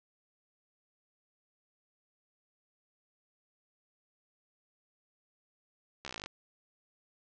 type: slowing click train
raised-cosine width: 0.2 ms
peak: -23 dBFS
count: 13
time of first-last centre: 6.05-6.26 s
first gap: 14 ms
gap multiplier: 1.04
effects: low-pass 7000 Hz 12 dB/octave